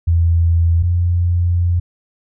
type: tone pair in turn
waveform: sine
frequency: 84 / 87.33 Hz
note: E2 / F2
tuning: +33 / 0 cents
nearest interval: minor second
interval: 67 cents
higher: second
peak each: -10 / -12 dBFS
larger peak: first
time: 0.07-0.83 / 0.83-1.8 s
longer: second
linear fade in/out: 10 ms
effects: none